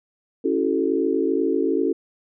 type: chord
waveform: sine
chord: F# minor seventh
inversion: second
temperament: equal with one note detuned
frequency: 277.2 / 329.6 / 377.6 / 440 Hz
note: C#4 / E4 / F#4 / A4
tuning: 0 / 0 / +35 / 0 cents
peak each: -24 dBFS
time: 0.44-1.93 s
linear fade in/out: 10 ms
effects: none